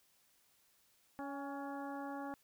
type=harmonic tone with a mistuned harmonic; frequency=280.9 Hz; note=C#4; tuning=23 cents sharp; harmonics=1 / 2 / 3 / 4 / 5 / 6; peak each=-44 / -49 / -46 / -52 / -54 / -56 dBFS; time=1.19-2.34 s; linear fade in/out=0 ms; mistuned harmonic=3; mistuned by=-31 cents; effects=white hiss -72 dBFS RMS until 2.43 s